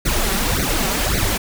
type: noise with flanger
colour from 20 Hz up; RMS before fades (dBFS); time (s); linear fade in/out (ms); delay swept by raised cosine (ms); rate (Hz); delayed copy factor
pink; -19; 0.05-1.38; 10; 0.47 to 5.27; 1.8; +1
effects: none